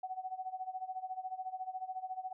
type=tone with tremolo; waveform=sine; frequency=749 Hz; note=F#5; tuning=21 cents sharp; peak=-35 dBFS; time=0.03-2.33 s; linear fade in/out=5 ms; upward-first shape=sine; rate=14 Hz; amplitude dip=85%; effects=none